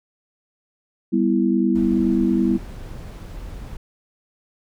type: chord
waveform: sine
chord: E minor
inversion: first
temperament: just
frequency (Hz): 197.78 / 247.2 / 329.6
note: G3 / B3 / E4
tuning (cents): +16 / +2 / 0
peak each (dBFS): -20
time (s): 1.12-2.58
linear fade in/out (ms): 20
type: noise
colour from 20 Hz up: brown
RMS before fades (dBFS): -34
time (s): 1.75-3.77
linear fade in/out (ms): 5
effects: none